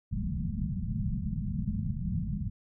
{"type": "low-pass noise", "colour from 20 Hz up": "white", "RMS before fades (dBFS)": -32, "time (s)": [0.11, 2.5], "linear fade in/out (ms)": 20, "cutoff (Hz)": 220, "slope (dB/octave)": 96, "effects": []}